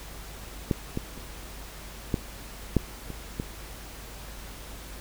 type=clicks; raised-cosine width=3 ms; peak=-10 / -15 / -28 / -11 / -7 / -24 / -16 dBFS; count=7; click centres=0.712 / 0.974 / 1.177 / 2.142 / 2.767 / 3.103 / 3.399 s; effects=added 50 Hz sine -43 dBFS peak until 5 s + pink hiss -44 dBFS RMS until 5 s